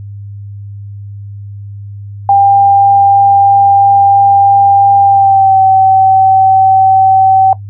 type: tone with pitch glide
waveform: sine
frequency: 796 to 766.2 Hz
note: G5 to G5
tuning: +26 to -40 cents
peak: -3 dBFS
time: 2.29-7.53 s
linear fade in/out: 2 ms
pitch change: -66 cents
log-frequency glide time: 5.04-5.61 s
effects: noise-tail reverb RT60 0.1 s tail -17 dB re dry + added 101 Hz sine -23 dBFS peak until 7.69 s